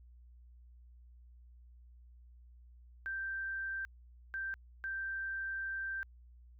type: tone bursts at uneven times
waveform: sine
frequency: 1568 Hz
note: G6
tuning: in tune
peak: -36 dBFS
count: 3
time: 3.06-3.85 / 4.34-4.54 / 4.84-6.03 s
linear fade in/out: 0 ms
effects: added 60 Hz sine -55 dBFS peak until 6.59 s